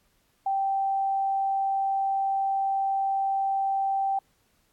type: tone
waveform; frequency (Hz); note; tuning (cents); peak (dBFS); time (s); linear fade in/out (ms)
sine; 781; G5; -7; -23; 0.46-4.19; 5
effects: pink hiss -68 dBFS RMS until 4.72 s + AAC 64 kbps